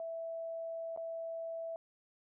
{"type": "tone with dropouts", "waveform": "sine", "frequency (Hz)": 659.3, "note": "E5", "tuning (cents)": 0, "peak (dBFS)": -38, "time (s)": [0, 1.76], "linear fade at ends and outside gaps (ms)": 1, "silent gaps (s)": [0.963, 0.974], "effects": []}